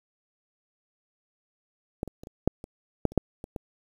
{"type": "clicks", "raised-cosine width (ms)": 2, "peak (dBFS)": [-15, -24, -29, -28, -7, -26, -8, -30, -6, -24, -20], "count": 11, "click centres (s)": [2.031, 2.077, 2.235, 2.271, 2.476, 2.641, 3.053, 3.12, 3.177, 3.441, 3.562], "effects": ["8-bit"]}